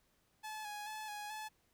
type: tone with vibrato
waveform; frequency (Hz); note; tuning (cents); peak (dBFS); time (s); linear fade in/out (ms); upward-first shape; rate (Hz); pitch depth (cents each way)
sawtooth; 847; G#5; +34; -39; 0.43-1.49; 20; square; 2.3; 30
effects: pink hiss -75 dBFS RMS until 1.73 s